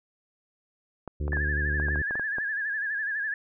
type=clicks; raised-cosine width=1 ms; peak=-22 dBFS; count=11; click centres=1.077 / 1.28 / 1.331 / 1.37 / 1.799 / 1.885 / 1.958 / 2.109 / 2.155 / 2.196 / 2.384 s
type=harmonic tone; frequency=73.6 Hz; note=D2; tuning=4 cents sharp; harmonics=1 / 2 / 3 / 4 / 5 / 6 / 7; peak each=-27 / -36 / -45 / -42 / -41 / -49 / -49 dBFS; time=1.2-2.02 s; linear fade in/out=5 ms
type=tone with vibrato; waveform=sine; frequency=1690 Hz; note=G#6; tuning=30 cents sharp; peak=-27 dBFS; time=1.32-3.34 s; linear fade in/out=2 ms; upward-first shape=sine; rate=12 Hz; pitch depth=82 cents each way
effects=none